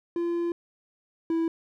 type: tone pair in turn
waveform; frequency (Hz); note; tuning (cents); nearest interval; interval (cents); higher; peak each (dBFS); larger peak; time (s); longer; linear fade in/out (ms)
triangle; 342.6 / 329; F4 / E4; -33 / -3; minor second; 70; first; -23 / -21; second; 0.16-0.52 / 1.3-1.48; first; 2
effects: none